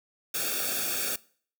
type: noise with comb filter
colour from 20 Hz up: white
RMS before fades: -30 dBFS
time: 0.34-1.16 s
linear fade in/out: 5 ms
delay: 0.99 ms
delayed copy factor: -1
effects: noise-tail reverb RT60 0.5 s tail -22 dB re dry